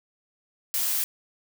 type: noise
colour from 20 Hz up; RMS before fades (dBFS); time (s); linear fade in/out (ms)
blue; -26; 0.74-1.04; 0
effects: none